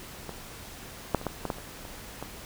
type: clicks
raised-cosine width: 1 ms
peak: -22 / -8 / -25 / -14 / -16 / -14 / -29 / -27 / -21 dBFS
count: 9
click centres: 0.293 / 1.147 / 1.214 / 1.267 / 1.453 / 1.502 / 1.584 / 1.852 / 2.226 s
effects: pink hiss -44 dBFS RMS until 2.45 s